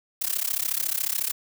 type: noise with amplitude modulation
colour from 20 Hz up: blue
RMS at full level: -23 dBFS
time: 0.21-1.32 s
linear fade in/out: 10 ms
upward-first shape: sine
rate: 34 Hz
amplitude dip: 95%
effects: none